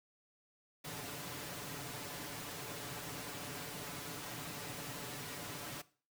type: noise with comb filter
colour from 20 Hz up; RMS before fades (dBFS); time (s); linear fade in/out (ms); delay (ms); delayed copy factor
pink; -44; 0.84-5.82; 10; 6.9; +0.6
effects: noise-tail reverb RT60 0.4 s tail -18 dB re dry + high-pass 100 Hz 12 dB/octave